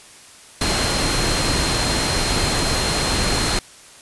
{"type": "tone in noise", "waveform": "sine", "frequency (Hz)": 4186, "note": "C8", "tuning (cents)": 0, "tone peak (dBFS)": -26, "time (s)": [0.61, 3.59], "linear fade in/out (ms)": 2, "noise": "pink", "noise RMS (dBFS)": -20, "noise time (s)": [0.61, 3.59], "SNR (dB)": -9, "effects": ["white hiss -44 dBFS RMS until 4.01 s", "resampled to 24000 Hz"]}